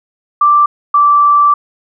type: tone pair in turn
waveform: sine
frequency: 1174.7 / 1165.9 Hz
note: D6 / D6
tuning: 0 / -13 cents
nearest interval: unison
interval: 13 cents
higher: first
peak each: -5 dBFS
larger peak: neither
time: 0.41-0.66 / 0.94-1.54 s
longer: second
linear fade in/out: 5 ms
effects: none